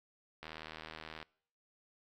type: click train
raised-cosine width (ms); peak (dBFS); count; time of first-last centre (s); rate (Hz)
0.3; -29; 64; 0.43-1.227; 79
effects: noise-tail reverb RT60 0.6 s tail -24 dB re dry